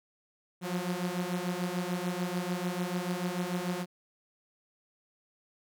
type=beating tone pair; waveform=sawtooth; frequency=175.4 / 182.2 Hz; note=F3 / F#3; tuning=+8 / -26 cents; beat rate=6.8 Hz; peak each=-30 dBFS; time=0.61-3.86 s; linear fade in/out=50 ms; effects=none